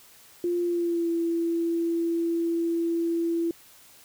sine tone with pitch glide, 349.2 to 335.6 Hz, F4 to E4, 0 to +31 cents, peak -23 dBFS, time 0.44-3.51 s, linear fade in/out 2 ms, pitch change -69 cents, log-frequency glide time 0.62-1.1 s, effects white hiss -53 dBFS RMS until 4.04 s

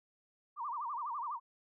sine tone with vibrato, 1054 Hz, C6, 12 cents sharp, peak -36 dBFS, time 0.56-1.4 s, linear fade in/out 50 ms, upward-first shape sine, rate 12 Hz, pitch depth 240 cents each way, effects none

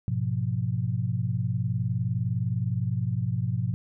sine chord, F diminished, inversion first, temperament equal, 103.83 / 123.47 / 174.61 Hz, Ab2 / Cb3 / F3, 0 / 0 / 0 cents, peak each -29 / -27 / -32 dBFS, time 0.08-3.74 s, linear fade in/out 0 ms, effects none

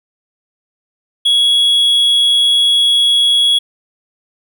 triangle tone, 3343 Hz, G#7, 11 cents sharp, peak -7 dBFS, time 1.25-3.59 s, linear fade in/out 10 ms, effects none

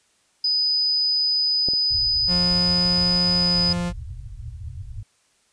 sine tone, 4987 Hz, D#8, 3 cents sharp, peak -18 dBFS, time 0.44-3.73 s, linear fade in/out 5 ms
clicks, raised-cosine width 2 ms, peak -16 / -25 dBFS, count 2, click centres 1.686 / 1.736 s
white low-pass noise, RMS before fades -34 dBFS, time 1.9-5.03 s, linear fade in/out 10 ms, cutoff 120 Hz, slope 96 dB/octave
45% pulse tone with pitch glide, 177.4 to 174.86 Hz, F3 to F3, +27 to +2 cents, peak -23 dBFS, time 2.27-3.93 s, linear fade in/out 50 ms, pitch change -25 cents, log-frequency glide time 3.35-3.63 s
effects white hiss -63 dBFS RMS until 5.52 s + resampled to 22050 Hz

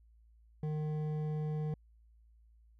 sine tone with hard clipping, 152.8 Hz, D#3, 31 cents flat, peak -35 dBFS, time 0.63-1.74 s, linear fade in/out 2 ms, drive 9 dB, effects added 56 Hz sine -60 dBFS peak until 2.79 s

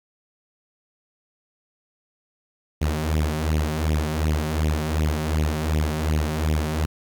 sawtooth tone with flanger, 77.1 Hz, D#2, 15 cents flat, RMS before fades -23 dBFS, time 2.81-6.86 s, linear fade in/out 10 ms, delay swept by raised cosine 0.32 to 5.52 ms, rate 2.7 Hz, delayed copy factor +0.8, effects 9-bit

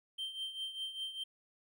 triangle tone with tremolo, 3136 Hz, G7, in tune, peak -34 dBFS, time 0.18-1.24 s, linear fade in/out 10 ms, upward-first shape triangle, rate 5 Hz, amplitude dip 75%, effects none

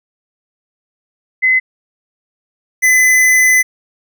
sine / square tone pair in turn, 2037 / 2018 Hz, C7 / B6, -47 / +37 cents, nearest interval unison, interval 16 cents, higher first, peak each -8 dBFS, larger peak neither, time 1.42-1.6 / 2.82-3.63 s, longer second, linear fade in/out 20 ms, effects none

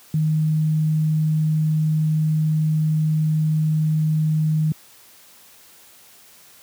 sine tone, 155.56 Hz, D#3, in tune, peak -16 dBFS, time 0.14-4.72 s, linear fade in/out 2 ms, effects white hiss -49 dBFS RMS until 6.62 s + high-pass 80 Hz 12 dB/octave

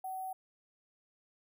sine tone with sample-and-hold, 755 Hz, F#5, 35 cents sharp, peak -37 dBFS, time 0.04-0.33 s, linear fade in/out 5 ms, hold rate 11025 Hz, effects none

